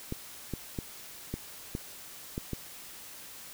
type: clicks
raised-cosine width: 3 ms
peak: -20 dBFS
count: 7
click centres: 0.124 / 0.537 / 0.788 / 1.34 / 1.751 / 2.379 / 2.533 s
effects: white hiss -47 dBFS RMS until 3.53 s